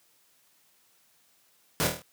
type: noise with echo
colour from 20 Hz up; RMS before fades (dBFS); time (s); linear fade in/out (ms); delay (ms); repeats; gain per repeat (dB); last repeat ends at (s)
pink; -26; 1.8-1.87; 0; 25; 6; -4; 2.02
effects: white hiss -65 dBFS RMS until 2.12 s + high-pass 100 Hz 12 dB/octave